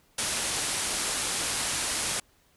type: low-pass noise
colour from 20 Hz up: white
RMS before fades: -30 dBFS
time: 0.18-2.2 s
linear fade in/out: 5 ms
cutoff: 11000 Hz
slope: 96 dB/octave
effects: pink hiss -64 dBFS RMS until 2.56 s